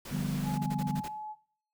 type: noise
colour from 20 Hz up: pink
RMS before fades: -43 dBFS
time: 0.05-0.55 s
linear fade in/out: 5 ms
type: chord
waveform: sine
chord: G dominant seventh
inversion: second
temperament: equal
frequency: 146.83 / 174.61 / 196 / 246.9 Hz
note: D3 / F3 / G3 / B3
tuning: 0 / 0 / 0 / 0 cents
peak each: -33 / -36 / -36 / -37 dBFS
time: 0.11-1.01 s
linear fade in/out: 10 ms
type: tone with pitch glide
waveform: sine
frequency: 843 to 854.3 Hz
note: G#5 to G#5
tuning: +26 to +49 cents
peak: -37 dBFS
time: 0.43-1.36 s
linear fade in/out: 50 ms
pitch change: +23 cents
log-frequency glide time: 0.81-1.14 s
type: noise bursts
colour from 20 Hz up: pink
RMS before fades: -43 dBFS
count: 7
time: 0.53-1.085 s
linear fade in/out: 10 ms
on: 51 ms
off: 33 ms
effects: noise-tail reverb RT60 0.6 s tail -20 dB re dry